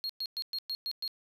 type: tone bursts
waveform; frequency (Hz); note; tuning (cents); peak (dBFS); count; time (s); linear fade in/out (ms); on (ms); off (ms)
triangle; 4269; C8; +34; -31; 7; 0.04-1.078; 0; 54; 110
effects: none